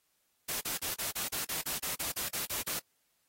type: noise bursts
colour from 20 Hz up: white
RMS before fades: -35 dBFS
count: 14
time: 0.48-2.794 s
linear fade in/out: 10 ms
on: 130 ms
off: 38 ms
effects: white hiss -75 dBFS RMS until 3.28 s + AAC 48 kbps